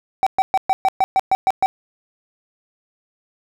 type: tone bursts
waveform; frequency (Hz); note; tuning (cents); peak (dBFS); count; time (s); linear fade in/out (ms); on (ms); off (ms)
triangle; 766; G5; -40; -10; 10; 0.23-1.66; 0; 35; 120
effects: none